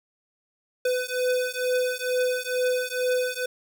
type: beating tone pair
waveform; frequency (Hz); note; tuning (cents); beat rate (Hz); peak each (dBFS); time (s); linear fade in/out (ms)
square; 501 / 503.2; B4 / B4; +25 / +32; 2.2; -27; 0.85-3.46; 5
effects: 9-bit